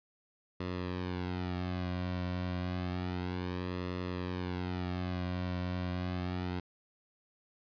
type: tone with flanger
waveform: sawtooth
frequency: 90.3 Hz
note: F#2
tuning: 42 cents flat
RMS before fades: -36 dBFS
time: 0.6-6.6 s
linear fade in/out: 5 ms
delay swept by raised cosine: 1.3 to 2.4 ms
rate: 0.3 Hz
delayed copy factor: -0.7
effects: resampled to 11025 Hz